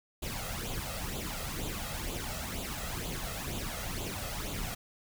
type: noise with flanger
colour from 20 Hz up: pink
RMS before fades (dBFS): -37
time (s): 0.22-4.75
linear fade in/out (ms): 10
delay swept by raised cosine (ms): 0.27 to 1.57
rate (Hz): 2.1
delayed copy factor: +0.65
effects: none